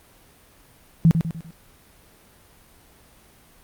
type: tone with echo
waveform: sine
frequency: 164.2 Hz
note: E3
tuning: 6 cents flat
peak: -10 dBFS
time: 1.05-1.11 s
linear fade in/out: 0 ms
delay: 99 ms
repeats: 4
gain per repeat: -7 dB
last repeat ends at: 1.506 s
effects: pink hiss -53 dBFS RMS until 3.63 s + Opus 32 kbps